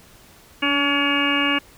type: harmonic tone with a mistuned harmonic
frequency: 283 Hz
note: C#4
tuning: 36 cents sharp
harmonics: 1 / 2 / 3 / 4 / 5 / 6 / 8 / 9 / 10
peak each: -23 / -31 / -33 / -26 / -31 / -26 / -25 / -29 / -23 dBFS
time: 0.62-1.59 s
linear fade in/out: 10 ms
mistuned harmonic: 1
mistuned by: +18 cents
effects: pink hiss -49 dBFS RMS until 1.77 s